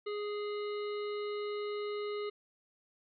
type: harmonic tone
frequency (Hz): 415.3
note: G#4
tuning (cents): 0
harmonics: 1 / 3 / 5 / 7 / 9 / 10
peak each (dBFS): -35 / -45 / -49 / -52 / -54 / -55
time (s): 0.06-2.3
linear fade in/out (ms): 10
effects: none